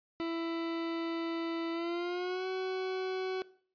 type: tone with pitch glide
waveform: 40% pulse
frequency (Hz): 332.1 to 374.9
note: E4 to F#4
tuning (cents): +13 to +23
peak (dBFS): -32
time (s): 0.2-3.42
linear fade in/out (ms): 0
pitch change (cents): +210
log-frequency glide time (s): 1.72-2.47
effects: noise-tail reverb RT60 0.5 s tail -19 dB re dry + resampled to 11025 Hz